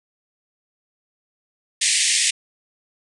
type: band-pass noise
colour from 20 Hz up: white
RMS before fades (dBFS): -19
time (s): 1.81-2.31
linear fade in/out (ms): 10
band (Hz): 1800 to 9500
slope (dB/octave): 96
effects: none